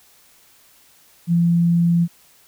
sine tone, 170.6 Hz, F3, 40 cents flat, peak -13 dBFS, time 1.27-2.08 s, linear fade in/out 50 ms, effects white hiss -53 dBFS RMS until 2.47 s

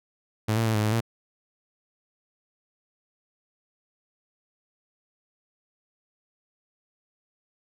sawtooth tone with pitch steps, 108.8 / 113.9 / 111.2 / 106.2 / 107.7 / 114.7 Hz, A2 / A#2 / A2 / G#2 / A2 / A#2, -19 / -40 / +19 / +39 / -37 / -28 cents, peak -18 dBFS, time 0.48-1.008 s, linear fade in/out 10 ms, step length 88 ms, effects none

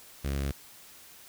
sawtooth tone with notch filter, 69.3 Hz, C#2, in tune, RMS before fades -31 dBFS, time 0.24-0.52 s, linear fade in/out 10 ms, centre 900 Hz, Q 1.6, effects white hiss -52 dBFS RMS until 1.28 s

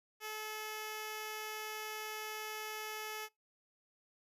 5% pulse tone with notch filter, 430.7 Hz, A4, 37 cents flat, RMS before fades -43 dBFS, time 0.2-3.29 s, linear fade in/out 50 ms, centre 4100 Hz, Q 1.9, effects noise-tail reverb RT60 0.2 s tail -25 dB re dry + resampled to 32000 Hz

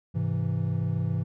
triangle chord, Ab augmented, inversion none, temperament equal with one note detuned, 103.11 / 130.81 / 164.81 Hz, Ab2 / C3 / E3, -12 / 0 / 0 cents, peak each -27 / -28 / -27 dBFS, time 0.14-1.24 s, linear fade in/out 20 ms, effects none

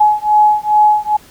sine beating tone pair, 844 / 846.4 Hz, G#5 / G#5, +28 / +33 cents, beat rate 2.4 Hz, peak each -11 dBFS, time 0-1.17 s, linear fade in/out 10 ms, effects pink hiss -43 dBFS RMS until 1.3 s

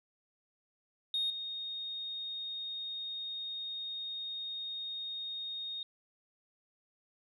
sine tone with level steps, 3710 Hz, A#7, 9 cents flat, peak -29 / -37 dBFS, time 1.14-5.83 s, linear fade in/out 2 ms, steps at 1.3 s, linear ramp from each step 2 ms, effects tanh soft clip ceiling -26 dBFS

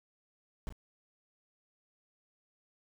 brown noise with echo, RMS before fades -36 dBFS, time 0.67-0.69 s, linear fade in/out 0 ms, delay 34 ms, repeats 1, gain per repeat -10 dB, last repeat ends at 0.724 s, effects none

